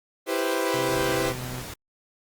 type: chord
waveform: sawtooth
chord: C major seventh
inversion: first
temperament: equal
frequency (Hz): 329.6 / 392 / 493.9 / 523.3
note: E4 / G4 / B4 / C5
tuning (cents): 0 / 0 / 0 / 0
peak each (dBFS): -25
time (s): 0.26-1.34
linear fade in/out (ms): 50
type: tone with pitch glide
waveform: sawtooth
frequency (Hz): 130.81 to 125.63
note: C3 to B2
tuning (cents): 0 to +30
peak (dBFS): -29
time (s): 0.74-1.62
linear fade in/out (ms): 2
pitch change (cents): -70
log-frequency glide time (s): 1.14-1.37
type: noise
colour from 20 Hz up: pink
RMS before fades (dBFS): -37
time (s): 0.88-1.74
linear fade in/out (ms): 5
effects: Opus 32 kbps